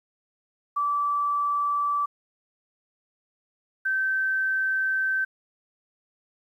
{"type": "tone pair in turn", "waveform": "sine", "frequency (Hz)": [1159, 1547.1], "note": ["D6", "G6"], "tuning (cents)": [-23, -23], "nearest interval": "perfect fourth", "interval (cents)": 500, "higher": "second", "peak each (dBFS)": -22, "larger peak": "neither", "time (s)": [[0.76, 2.06], [3.85, 5.25]], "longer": "second", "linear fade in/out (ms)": 10, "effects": ["10-bit"]}